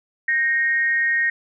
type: tone with amplitude modulation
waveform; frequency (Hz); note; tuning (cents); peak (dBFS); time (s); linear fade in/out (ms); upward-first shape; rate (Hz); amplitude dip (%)
sine; 1864.7; A#6; 0; -14; 0.28-1.3; 5; sine; 281; 60
effects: none